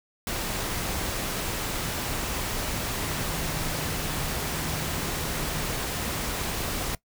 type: tone in noise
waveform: sine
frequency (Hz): 155.56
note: D#3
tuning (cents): 0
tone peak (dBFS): -37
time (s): 3.05-5.66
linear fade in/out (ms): 2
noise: pink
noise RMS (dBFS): -30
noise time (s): 0.27-6.95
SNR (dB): -10
effects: noise-tail reverb RT60 0.1 s tail -20 dB re dry